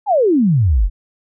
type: exponential sweep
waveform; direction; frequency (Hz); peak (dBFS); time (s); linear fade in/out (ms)
sine; down; 880 to 38.89; -10; 0.06-0.9; 50
effects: none